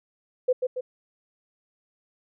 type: tone with echo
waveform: sine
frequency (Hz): 506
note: B4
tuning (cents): +42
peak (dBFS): -17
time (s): 0.48-0.53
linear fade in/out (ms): 10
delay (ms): 140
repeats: 2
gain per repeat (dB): -5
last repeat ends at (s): 0.81
effects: none